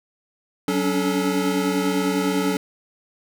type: tone cluster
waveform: square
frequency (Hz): 186.6 / 278.6 / 288.6 / 433.7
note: F#3 / C#4 / D4 / A4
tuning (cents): +15 / +9 / -30 / -25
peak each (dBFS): -26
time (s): 0.68-2.57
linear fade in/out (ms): 2
effects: none